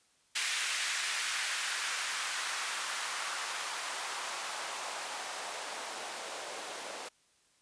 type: noise with band-pass filter sweep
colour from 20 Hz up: blue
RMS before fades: -37 dBFS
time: 0.35-7.09 s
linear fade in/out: 10 ms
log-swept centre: 2000 to 520 Hz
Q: 1.3
effects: white hiss -69 dBFS RMS until 7.61 s + resampled to 22050 Hz